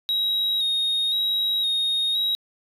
sine tone with vibrato, 3777 Hz, A#7, 22 cents sharp, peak -18 dBFS, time 0.09-2.35 s, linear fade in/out 0 ms, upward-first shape square, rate 0.97 Hz, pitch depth 27 cents each way, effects tanh soft clip ceiling -19 dBFS + 10-bit

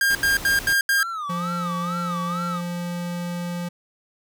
45% pulse tone bursts, 1608 Hz, G6, 44 cents sharp, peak -17 dBFS, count 5, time 0.01-1.03 s, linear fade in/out 2 ms, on 140 ms, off 80 ms
pink noise, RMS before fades -34 dBFS, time 0.1-0.73 s, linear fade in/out 2 ms
triangle tone with vibrato, 1244.5 Hz, D#6, in tune, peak -25 dBFS, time 0.97-2.62 s, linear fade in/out 50 ms, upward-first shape sine, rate 2.2 Hz, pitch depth 160 cents each way
square tone, 174.61 Hz, F3, in tune, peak -27 dBFS, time 1.29-3.69 s, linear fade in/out 10 ms
effects none

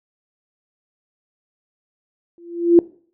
sine tone with exponential growth, 342.6 Hz, F4, 33 cents flat, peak -4 dBFS, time 2.38-2.79 s, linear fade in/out 1 ms, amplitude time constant 88 ms, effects noise-tail reverb RT60 0.5 s tail -21 dB re dry

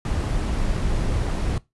brown noise, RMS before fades -23 dBFS, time 0.05-1.58 s, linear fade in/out 2 ms, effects noise-tail reverb RT60 0.2 s tail -20 dB re dry + resampled to 24000 Hz

